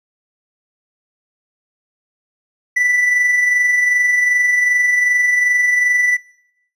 triangle tone with amplitude modulation, 1975.5 Hz, B6, in tune, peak -9 dBFS, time 2.76-6.17 s, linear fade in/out 10 ms, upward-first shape sine, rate 22.6 Hz, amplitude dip 40%, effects noise-tail reverb RT60 0.9 s tail -23 dB re dry + resampled to 32000 Hz

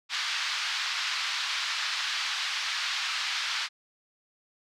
white band-pass noise, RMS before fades -31 dBFS, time 0.09-3.69 s, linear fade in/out 50 ms, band 1100 to 4700 Hz, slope 24 dB/octave, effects none

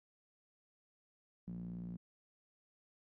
sawtooth tone with band-pass filter, 58.6 Hz, A#1, 10 cents sharp, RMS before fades -45 dBFS, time 1.47-1.97 s, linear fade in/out 10 ms, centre 190 Hz, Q 8.2, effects none

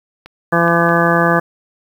clicks, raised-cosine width 0.3 ms, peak -19 dBFS, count 3, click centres 0.26 / 0.68 / 0.891 s
harmonic tone, 169.5 Hz, E3, 49 cents sharp, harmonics 1 / 2 / 3 / 4 / 5 / 6 / 7 / 9 / 10, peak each -17 / -19 / -18 / -19 / -22 / -23 / -18 / -20 / -19 dBFS, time 0.52-1.4 s, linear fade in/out 10 ms
effects 7-bit

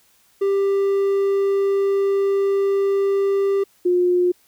triangle / sine tone pair in turn, 394.9 / 357.2 Hz, G4 / F4, +13 / +39 cents, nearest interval major second, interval 174 cents, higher first, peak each -14 dBFS, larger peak neither, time 0.41-3.64 / 3.85-4.32 s, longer first, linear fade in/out 10 ms, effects white hiss -58 dBFS RMS until 4.47 s

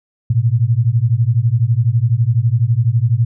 sine beating tone pair, 110.8 / 122.8 Hz, A2 / B2, +13 / -9 cents, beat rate 12 Hz, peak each -14 dBFS, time 0.3-3.25 s, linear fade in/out 5 ms, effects none

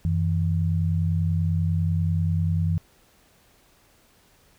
sine tone pair together, 91.5 / 161.67 Hz, F#2 / E3, -19 / -33 cents, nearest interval minor seventh, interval 986 cents, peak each -22 / -24 dBFS, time 0.05-2.78 s, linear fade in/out 0 ms, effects pink hiss -59 dBFS RMS until 4.58 s

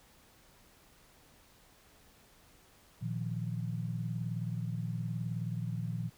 sine chord, Bb suspended fourth, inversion none, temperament equal, 116.54 / 155.56 / 174.61 Hz, Bb2 / Eb3 / F3, 0 / 0 / 0 cents, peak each -36 / -39 / -39 dBFS, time 3.01-6.1 s, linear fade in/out 20 ms, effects pink hiss -62 dBFS RMS until 6.17 s

